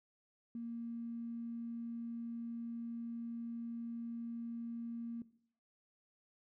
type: tone with tanh clipping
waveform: triangle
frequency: 233.1 Hz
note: A#3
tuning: in tune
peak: -40 dBFS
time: 0.55-5.22 s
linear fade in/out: 2 ms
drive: 3 dB
effects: noise-tail reverb RT60 0.6 s tail -17 dB re dry